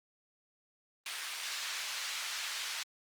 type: band-pass noise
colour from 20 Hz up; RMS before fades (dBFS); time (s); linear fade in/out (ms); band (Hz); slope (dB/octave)
white; -39; 1.06-2.83; 2; 1300 to 4900; 12
effects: Opus 32 kbps